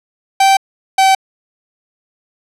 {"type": "tone pair in turn", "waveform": "45% pulse", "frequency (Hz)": [778, 769.1], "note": ["G5", "G5"], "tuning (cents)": [-13, -33], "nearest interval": "unison", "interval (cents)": 20, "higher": "first", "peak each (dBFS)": -7, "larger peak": "neither", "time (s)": [[0.4, 0.57], [0.98, 1.15]], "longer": "neither", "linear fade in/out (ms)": 5, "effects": ["low-pass 10000 Hz 12 dB/octave"]}